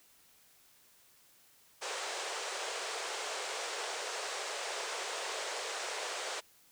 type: band-pass noise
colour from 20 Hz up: pink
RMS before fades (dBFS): -39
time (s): 1.81-6.41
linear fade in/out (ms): 20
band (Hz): 410 to 8700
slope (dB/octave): 48
effects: white hiss -64 dBFS RMS until 6.71 s